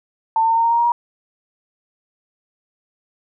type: tone with pitch steps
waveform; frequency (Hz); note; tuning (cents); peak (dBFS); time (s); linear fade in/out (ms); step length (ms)
sine; 895 / 902.8 / 910.6 / 918.6 / 926.6 / 934.6 / 942.8 / 951; A5 / A5 / A#5 / A#5 / A#5 / A#5 / A#5 / A#5; +29 / +44 / -41 / -26 / -11 / +4 / +19 / +34; -13; 0.36-0.92; 2; 70
effects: none